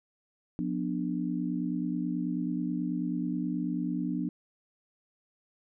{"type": "chord", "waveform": "sine", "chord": "B diminished", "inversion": "second", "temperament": "just", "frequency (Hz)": [177.8, 246.9, 296.3], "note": ["F3", "B3", "D4"], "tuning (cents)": [31, 0, 15], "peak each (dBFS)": -33, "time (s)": [0.59, 4.29], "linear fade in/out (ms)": 0, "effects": []}